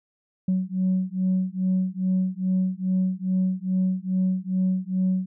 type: beating tone pair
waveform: sine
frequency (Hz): 185 / 187.4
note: F#3 / F#3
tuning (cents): 0 / +22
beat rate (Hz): 2.4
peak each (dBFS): -23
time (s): 0.48-5.26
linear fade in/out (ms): 5
effects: tanh soft clip ceiling -16 dBFS